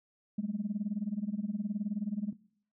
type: tone with tremolo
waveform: sine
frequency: 208.5 Hz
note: G#3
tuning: 7 cents sharp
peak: -27 dBFS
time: 0.38-2.33 s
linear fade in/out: 5 ms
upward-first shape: sine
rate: 19 Hz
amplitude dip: 95%
effects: noise-tail reverb RT60 0.6 s tail -19 dB re dry + tanh soft clip ceiling -24 dBFS